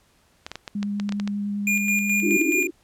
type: clicks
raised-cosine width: 0.2 ms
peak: -15 dBFS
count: 10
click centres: 0.465 / 0.516 / 0.556 / 0.678 / 0.829 / 0.999 / 1.092 / 1.123 / 1.199 / 1.276 s
type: tone with vibrato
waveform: sine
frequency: 203.7 Hz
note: G#3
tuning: 33 cents flat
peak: -24 dBFS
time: 0.75-2.37 s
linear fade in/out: 5 ms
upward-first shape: triangle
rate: 10 Hz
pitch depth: 11 cents each way
type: tone with tremolo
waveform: square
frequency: 2418 Hz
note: D7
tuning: 50 cents sharp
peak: -20 dBFS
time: 1.67-2.67 s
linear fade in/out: 2 ms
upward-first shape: square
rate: 4.7 Hz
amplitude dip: 45%
type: band-pass noise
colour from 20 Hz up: pink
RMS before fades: -24 dBFS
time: 2.22-2.71 s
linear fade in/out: 20 ms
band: 290 to 370 Hz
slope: 96 dB/octave
effects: pink hiss -61 dBFS RMS until 2.83 s + low-pass 12000 Hz 12 dB/octave